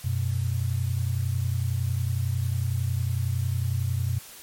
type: tone pair together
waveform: sine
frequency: 92.5 / 123.47 Hz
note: F#2 / B2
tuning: 0 / 0 cents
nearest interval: perfect fourth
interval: 500 cents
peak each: -26 dBFS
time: 0.04-4.19 s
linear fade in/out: 10 ms
effects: white hiss -45 dBFS RMS until 4.42 s + MP3 64 kbps